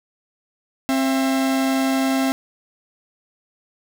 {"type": "tone pair together", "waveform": "45% pulse", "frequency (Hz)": [266.1, 671], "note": ["C4", "E5"], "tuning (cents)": [29, 31], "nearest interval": "octave + major third", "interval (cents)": 1602, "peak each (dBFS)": [-18, -26], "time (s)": [0.89, 2.32], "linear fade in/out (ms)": 0, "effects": ["9-bit"]}